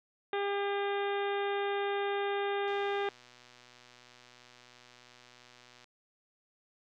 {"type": "harmonic tone", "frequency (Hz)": 401.8, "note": "G4", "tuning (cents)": 43, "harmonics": [1, 2, 3, 4, 5, 6, 7, 8, 9], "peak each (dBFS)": [-32, -36, -42, -41, -44, -47, -50, -51, -48], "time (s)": [0.33, 3.09], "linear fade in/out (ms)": 2}
{"type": "click train", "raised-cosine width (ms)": 0.2, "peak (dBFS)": -38, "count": 390, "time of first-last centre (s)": [2.68, 5.843], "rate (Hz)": 123}
{"effects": []}